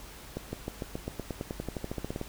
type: accelerating click train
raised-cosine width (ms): 2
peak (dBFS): -20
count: 20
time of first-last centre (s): 0.37-2.214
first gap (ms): 160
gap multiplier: 0.94
effects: added 50 Hz sine -50 dBFS peak until 2.28 s + pink hiss -48 dBFS RMS until 2.28 s